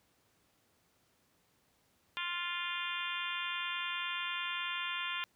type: harmonic tone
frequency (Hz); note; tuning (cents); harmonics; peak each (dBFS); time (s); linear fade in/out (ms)
349.5; F4; +1; 3 / 4 / 5 / 6 / 7 / 8 / 9 / 10; -42 / -43 / -44 / -46 / -42 / -43 / -44 / -44; 2.17-5.24; 0
effects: pink hiss -72 dBFS RMS until 5.35 s + high-pass 80 Hz 12 dB/octave